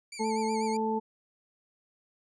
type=tone with vibrato; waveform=15% pulse; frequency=2259 Hz; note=C#7; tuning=32 cents sharp; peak=-33 dBFS; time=0.12-0.77 s; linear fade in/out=5 ms; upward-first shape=sine; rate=8.1 Hz; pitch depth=92 cents each way
type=harmonic tone; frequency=220 Hz; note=A3; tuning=in tune; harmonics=1 / 2 / 4; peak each=-31 / -31 / -31 dBFS; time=0.19-1 s; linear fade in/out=20 ms
effects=resampled to 22050 Hz